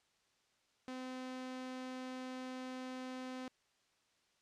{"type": "tone", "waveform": "sawtooth", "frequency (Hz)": 256.6, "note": "C4", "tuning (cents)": -34, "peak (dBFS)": -39, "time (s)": [0.88, 3.48], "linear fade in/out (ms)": 0, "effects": ["white hiss -75 dBFS RMS until 4.41 s", "low-pass 6000 Hz 12 dB/octave"]}